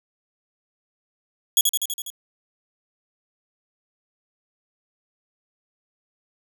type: tone with echo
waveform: 10% pulse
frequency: 3345 Hz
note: G#7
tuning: 12 cents sharp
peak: -6 dBFS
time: 1.57-1.61 s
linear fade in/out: 2 ms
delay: 82 ms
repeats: 6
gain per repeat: -3 dB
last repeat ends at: 2.102 s
effects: none